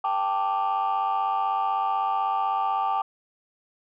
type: chord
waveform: sine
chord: G suspended second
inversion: none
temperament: equal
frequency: 784 / 880 / 1174.7 Hz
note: G5 / A5 / D6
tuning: 0 / 0 / 0 cents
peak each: -24 / -26 / -26 dBFS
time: 0.04-3.02 s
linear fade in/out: 5 ms
effects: tanh soft clip ceiling -18 dBFS